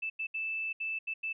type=tone bursts at uneven times; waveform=sine; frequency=2637 Hz; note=E7; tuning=in tune; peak=-32 dBFS; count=6; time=0.02-0.1 / 0.19-0.27 / 0.34-0.73 / 0.8-0.99 / 1.07-1.14 / 1.23-1.33 s; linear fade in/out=10 ms; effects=none